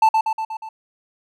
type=tone with echo; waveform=triangle; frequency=882 Hz; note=A5; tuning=4 cents sharp; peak=-8 dBFS; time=0.02-0.09 s; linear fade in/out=5 ms; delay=120 ms; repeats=5; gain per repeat=-4 dB; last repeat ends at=0.69 s; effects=none